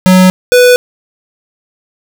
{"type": "tone pair in turn", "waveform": "square", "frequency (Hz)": [185, 494.7], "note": ["F#3", "B4"], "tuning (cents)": [0, 3], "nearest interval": "octave + perfect fourth", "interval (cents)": 1703, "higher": "second", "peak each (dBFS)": -3, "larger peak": "neither", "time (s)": [[0.06, 0.3], [0.52, 0.76]], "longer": "neither", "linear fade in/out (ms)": 0, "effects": []}